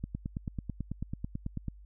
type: click train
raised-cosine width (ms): 5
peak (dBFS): -22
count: 16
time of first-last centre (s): 0.04-1.683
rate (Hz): 9.13
effects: added 50 Hz sine -49 dBFS peak until 1.85 s